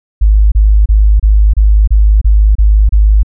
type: tone bursts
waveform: sine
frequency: 52 Hz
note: G#1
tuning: 3 cents sharp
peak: -3 dBFS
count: 9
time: 0.21-3.232 s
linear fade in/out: 10 ms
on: 310 ms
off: 29 ms
effects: none